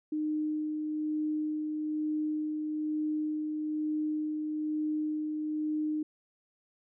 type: tone with tremolo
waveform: sine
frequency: 306 Hz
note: D#4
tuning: 29 cents flat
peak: -28 dBFS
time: 0.12-6.03 s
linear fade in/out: 5 ms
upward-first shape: sine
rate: 1.1 Hz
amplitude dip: 30%
effects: none